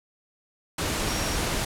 sine tone in noise, 5600 Hz, F8, 4 cents sharp, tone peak -36 dBFS, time 1.08-1.36 s, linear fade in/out 5 ms, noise pink, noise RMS -27 dBFS, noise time 0.78-1.65 s, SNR -12 dB, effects low-pass 11000 Hz 12 dB/octave

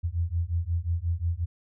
sine beating tone pair, 82.41 / 88.01 Hz, E2 / F2, 0 / +14 cents, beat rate 5.6 Hz, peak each -28 dBFS, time 0.03-1.46 s, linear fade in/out 20 ms, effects none

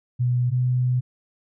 sine tone pair in turn, 123.5 / 125.59 Hz, B2 / B2, 0 / +29 cents, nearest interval unison, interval 29 cents, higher second, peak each -18 dBFS, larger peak neither, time 0.19-0.51 / 0.51-1.01 s, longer second, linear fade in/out 20 ms, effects none

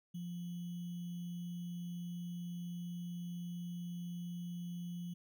sine tone with sample-and-hold, 174.3 Hz, F3, 3 cents flat, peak -40 dBFS, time 0.14-5.14 s, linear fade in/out 10 ms, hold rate 3150 Hz, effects none

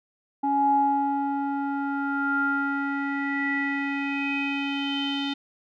square tone with low-pass filter sweep, 279.4 Hz, C#4, 14 cents sharp, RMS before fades -26 dBFS, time 0.43-5.34 s, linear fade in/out 10 ms, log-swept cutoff 770 to 3400 Hz, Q 8.9, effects none

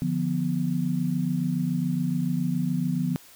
sine chord, B diminished, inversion first, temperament equal with one note detuned, 147.51 / 174.61 / 246.9 Hz, D3 / F3 / B3, +8 / 0 / 0 cents, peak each -29 / -26 / -28 dBFS, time 0.02-3.16 s, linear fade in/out 0 ms, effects white hiss -51 dBFS RMS until 3.35 s

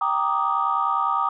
sine chord, Eb major seventh, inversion first, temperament equal, 784 / 932.3 / 1174.7 / 1244.5 Hz, G5 / Bb5 / D6 / Eb6, 0 / 0 / 0 / 0 cents, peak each -27 / -26 / -24 / -23 dBFS, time 0.01-1.29 s, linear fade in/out 5 ms, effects tanh soft clip ceiling -10 dBFS

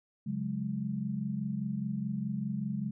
sine chord, C# suspended fourth, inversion none, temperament equal with one note detuned, 138.59 / 182.77 / 207.7 Hz, C#3 / F#3 / G#3, 0 / -21 / 0 cents, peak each -37 / -37 / -34 dBFS, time 0.26-2.91 s, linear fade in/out 10 ms, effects none

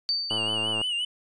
sine tone with exponential decay, 4586 Hz, D8, 42 cents flat, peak -21 dBFS, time 0.09-0.88 s, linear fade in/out 0 ms, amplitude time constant 170 ms
triangle tone with vibrato, 2897 Hz, F#7, 37 cents flat, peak -24 dBFS, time 0.3-1.05 s, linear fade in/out 5 ms, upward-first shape sine, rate 5.7 Hz, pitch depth 70 cents each way
click train, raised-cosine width 1 ms, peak -20 dBFS, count 56, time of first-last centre 0.31-0.815 s, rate 109 Hz
effects resampled to 22050 Hz

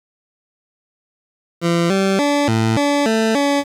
20% pulse tone with pitch steps, 170.1 / 193.8 / 288.4 / 112 / 287.3 / 222 / 283.8 Hz, F3 / G3 / D4 / A2 / D4 / A3 / C#4, -45 / -20 / -31 / +31 / -38 / +16 / +41 cents, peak -9 dBFS, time 1.61-3.64 s, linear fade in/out 50 ms, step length 290 ms, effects low-pass 8000 Hz 12 dB/octave + 7-bit

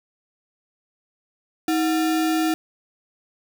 sine tone with sample-and-hold, 318.2 Hz, D#4, 39 cents sharp, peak -18 dBFS, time 1.68-2.54 s, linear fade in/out 2 ms, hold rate 1050 Hz, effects none

